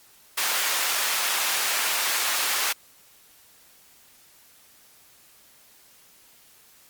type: high-pass noise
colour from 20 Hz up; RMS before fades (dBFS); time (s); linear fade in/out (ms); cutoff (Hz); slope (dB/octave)
pink; -25; 0.37-2.73; 10; 1100; 12
effects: white hiss -55 dBFS RMS until 6.89 s + Opus 48 kbps